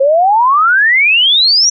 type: exponential sweep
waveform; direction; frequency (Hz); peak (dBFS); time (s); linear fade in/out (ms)
sine; up; 527 to 5920; -6; 0-1.7; 10
effects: none